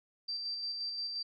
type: tone with tremolo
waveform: sine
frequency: 4687 Hz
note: D8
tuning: 4 cents flat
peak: -34 dBFS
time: 0.28-1.23 s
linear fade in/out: 10 ms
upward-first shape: square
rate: 5.7 Hz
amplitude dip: 30%
effects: none